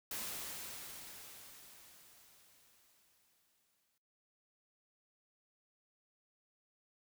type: noise with exponential decay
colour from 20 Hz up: white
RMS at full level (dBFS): -41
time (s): 0.11-3.98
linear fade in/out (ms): 2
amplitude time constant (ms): 840
effects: noise-tail reverb RT60 0.5 s tail -21 dB re dry